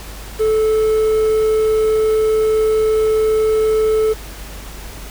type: tone with quantisation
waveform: triangle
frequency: 435.9 Hz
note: A4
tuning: 16 cents flat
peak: -10 dBFS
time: 0.39-4.14 s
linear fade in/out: 20 ms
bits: 6
effects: added 50 Hz sine -32 dBFS peak until 5.1 s + pink hiss -35 dBFS RMS until 5.1 s